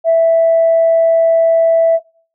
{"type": "tone", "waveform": "sine", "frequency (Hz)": 659.3, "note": "E5", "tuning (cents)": 0, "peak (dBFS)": -6, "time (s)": [0.04, 2], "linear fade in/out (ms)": 50, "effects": ["noise-tail reverb RT60 0.5 s tail -26 dB re dry", "tanh soft clip ceiling -3 dBFS"]}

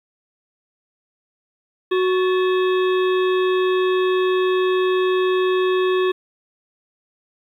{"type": "harmonic tone with a mistuned harmonic", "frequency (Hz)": 370, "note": "F#4", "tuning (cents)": 0, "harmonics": [1, 3, 5, 7, 9, 10], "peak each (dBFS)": [-16, -26, -30, -33, -35, -36], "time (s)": [1.91, 6.12], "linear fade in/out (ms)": 10, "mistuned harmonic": 5, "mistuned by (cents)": -110, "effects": ["9-bit"]}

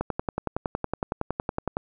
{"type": "click train", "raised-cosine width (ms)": 1, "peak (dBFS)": -12, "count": 20, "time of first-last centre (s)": [0.01, 1.769], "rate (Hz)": 10.8, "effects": []}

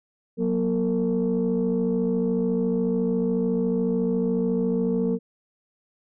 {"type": "tone cluster", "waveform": "sine", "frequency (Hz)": [185.1, 239.1, 455.5], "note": ["F#3", "A#3", "A#4"], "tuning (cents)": [1, 44, -40], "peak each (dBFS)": -24, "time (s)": [0.37, 5.19], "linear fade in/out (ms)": 50, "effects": ["tanh soft clip ceiling -15 dBFS"]}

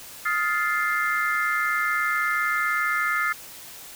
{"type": "chord", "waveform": "sine", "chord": "F dominant seventh", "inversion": "third", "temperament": "just", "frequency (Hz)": [1257.2, 1396.9, 1746.1, 2095], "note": ["Eb6", "F6", "A6", "C7"], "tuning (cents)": [18, 0, -14, 2], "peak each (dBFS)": -27, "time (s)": [0.25, 3.33], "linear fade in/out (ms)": 10, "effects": ["white hiss -42 dBFS RMS until 3.95 s"]}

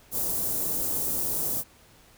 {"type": "band-stop noise", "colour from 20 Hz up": "white", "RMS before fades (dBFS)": -28, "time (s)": [0.11, 1.64], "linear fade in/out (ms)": 50, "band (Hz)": [570, 9800], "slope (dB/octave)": 12, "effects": ["pink hiss -56 dBFS RMS until 2.17 s"]}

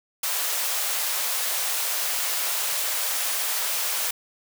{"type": "high-pass noise", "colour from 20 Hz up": "white", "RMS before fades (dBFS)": -26, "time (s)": [0.23, 4.11], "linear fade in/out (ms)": 5, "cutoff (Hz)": 520, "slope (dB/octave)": 24, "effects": []}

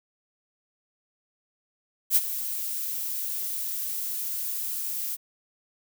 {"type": "noise with ADSR envelope", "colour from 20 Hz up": "violet", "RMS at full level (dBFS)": -18, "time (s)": [2.1, 5.17], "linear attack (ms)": 61, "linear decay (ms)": 37, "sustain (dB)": -13, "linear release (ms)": 30, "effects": []}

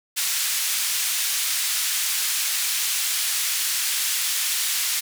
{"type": "band-pass noise", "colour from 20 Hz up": "white", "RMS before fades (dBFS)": -24, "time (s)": [0.16, 5.01], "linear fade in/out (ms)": 20, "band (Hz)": [1900, 12000], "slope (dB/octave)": 12, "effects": []}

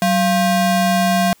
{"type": "ring-modulated tone", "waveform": "square", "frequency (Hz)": 440, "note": "A4", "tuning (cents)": 0, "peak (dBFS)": -11, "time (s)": [0.02, 1.33], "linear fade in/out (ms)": 0, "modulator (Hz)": 252, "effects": ["white hiss -53 dBFS RMS until 1.4 s"]}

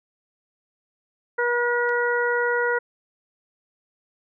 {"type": "harmonic tone", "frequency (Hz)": 481.3, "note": "B4", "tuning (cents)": -45, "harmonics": [1, 2, 3, 4], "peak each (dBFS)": [-23, -28, -24, -29], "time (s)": [1.38, 2.79], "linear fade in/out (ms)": 10}
{"type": "click", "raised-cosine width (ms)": 0.2, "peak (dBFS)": -28, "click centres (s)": 1.892}
{"effects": []}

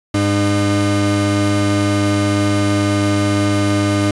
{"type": "tone pair together", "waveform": "35% pulse", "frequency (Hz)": [101.9, 302.7], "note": ["G#2", "D#4"], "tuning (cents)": [-32, -48], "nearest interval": "octave + perfect fifth", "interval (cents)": 1884, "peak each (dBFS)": [-15, -14], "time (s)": [0.14, 4.11], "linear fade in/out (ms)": 5, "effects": ["resampled to 24000 Hz"]}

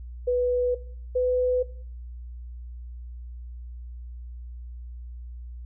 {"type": "tone pair in turn", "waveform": "sine", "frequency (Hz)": [493.9, 501.4], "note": ["B4", "B4"], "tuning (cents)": [0, 26], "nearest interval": "unison", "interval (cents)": 26, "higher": "second", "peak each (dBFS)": -20, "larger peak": "neither", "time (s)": [[0.27, 0.75], [1.15, 1.63]], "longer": "neither", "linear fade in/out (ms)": 10, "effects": ["noise-tail reverb RT60 0.5 s tail -18 dB re dry", "added 60 Hz sine -36 dBFS peak until 5.65 s"]}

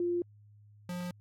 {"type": "tone pair in turn", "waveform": ["sine", "square"], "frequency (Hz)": [349.2, 177.75], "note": ["F4", "F3"], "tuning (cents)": [0, 31], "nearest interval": "octave", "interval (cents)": 1169, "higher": "first", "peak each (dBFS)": [-28, -36], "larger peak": "first", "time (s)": [[0, 0.22], [0.89, 1.11]], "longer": "neither", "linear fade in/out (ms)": 2, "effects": ["added 104 Hz sine -55 dBFS peak until 1.2 s", "AAC 48 kbps"]}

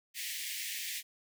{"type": "high-pass noise", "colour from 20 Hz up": "pink", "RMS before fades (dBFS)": -39, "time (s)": [0.14, 1.03], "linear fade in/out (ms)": 50, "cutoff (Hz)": 1800, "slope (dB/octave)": 96, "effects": []}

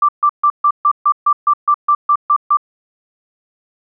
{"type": "tone bursts", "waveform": "sine", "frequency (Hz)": 1174.7, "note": "D6", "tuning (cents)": 0, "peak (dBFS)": -8, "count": 13, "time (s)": [0.02, 2.571], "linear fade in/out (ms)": 5, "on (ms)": 67, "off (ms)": 140, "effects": []}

